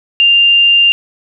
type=tone; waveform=sine; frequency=2794 Hz; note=F7; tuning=in tune; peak=-5 dBFS; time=0.2-0.92 s; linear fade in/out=0 ms; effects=none